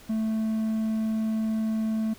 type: tone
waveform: triangle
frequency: 220 Hz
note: A3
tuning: in tune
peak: -22 dBFS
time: 0.09-2.14 s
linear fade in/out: 10 ms
effects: pink hiss -51 dBFS RMS until 2.18 s